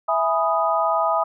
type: chord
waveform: sine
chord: E major seventh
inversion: none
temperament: equal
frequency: 659.3 / 830.6 / 987.8 / 1244.5 Hz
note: E5 / G#5 / B5 / D#6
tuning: 0 / 0 / 0 / 0 cents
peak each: -22 / -24 / -25 / -22 dBFS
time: 0.08-1.24 s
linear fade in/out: 10 ms
effects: none